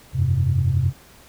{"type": "chord", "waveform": "sine", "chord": "F suspended second", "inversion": "none", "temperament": "just", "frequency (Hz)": [87.31, 98.22, 130.96], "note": ["F2", "G2", "C3"], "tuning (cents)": [0, 4, 2], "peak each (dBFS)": [-21, -21, -19], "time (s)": [0.13, 0.93], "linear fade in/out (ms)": 50, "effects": ["tanh soft clip ceiling -9 dBFS", "pink hiss -49 dBFS RMS until 1.28 s"]}